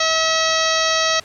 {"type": "harmonic tone with a mistuned harmonic", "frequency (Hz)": 644, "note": "E5", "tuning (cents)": -41, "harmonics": [1, 2, 3, 4, 5, 6, 7, 8, 9, 10], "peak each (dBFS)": [-22, -22, -23, -27, -26, -24, -26, -28, -27, -30], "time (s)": [0, 1.2], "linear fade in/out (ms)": 5, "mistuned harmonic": 8, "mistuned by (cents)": 78, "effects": ["pink hiss -45 dBFS RMS until 1.24 s", "low-pass 11000 Hz 12 dB/octave"]}